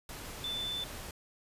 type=tone in noise; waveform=sine; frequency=3520 Hz; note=A7; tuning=in tune; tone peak=-34 dBFS; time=0.44-0.84 s; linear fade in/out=2 ms; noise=pink; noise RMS=-44 dBFS; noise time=0.09-1.11 s; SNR=+7 dB; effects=resampled to 32000 Hz